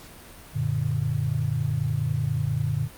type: chord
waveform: sine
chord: Gb augmented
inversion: none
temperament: equal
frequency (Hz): 92.5 / 116.54 / 146.83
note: Gb2 / Bb2 / D3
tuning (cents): 0 / 0 / 0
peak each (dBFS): -31 / -26 / -26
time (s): 0.53-2.89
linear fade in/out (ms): 50
effects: pink hiss -46 dBFS RMS until 2.97 s + Opus 48 kbps